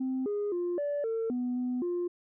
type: tone with pitch steps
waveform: sine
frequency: 260.6 / 412 / 351.3 / 579 / 451.5 / 247.4 / 249.5 / 351.7 Hz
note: C4 / G#4 / F4 / D5 / A4 / B3 / B3 / F4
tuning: -7 / -14 / +10 / -25 / +45 / +3 / +18 / +12 cents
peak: -27 dBFS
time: 0-2.08 s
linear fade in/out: 10 ms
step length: 260 ms
effects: tanh soft clip ceiling -26 dBFS